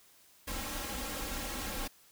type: noise with comb filter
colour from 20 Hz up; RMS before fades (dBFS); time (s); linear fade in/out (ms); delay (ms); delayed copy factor
pink; -38; 0.47-1.88; 10; 3.7; +0.85
effects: white hiss -62 dBFS RMS until 2.11 s